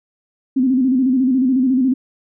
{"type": "tone with vibrato", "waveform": "sine", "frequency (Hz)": 258.4, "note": "C4", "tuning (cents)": -21, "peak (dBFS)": -12, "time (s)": [0.56, 1.94], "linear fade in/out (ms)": 10, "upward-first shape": "square", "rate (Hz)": 14, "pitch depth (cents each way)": 66, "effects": []}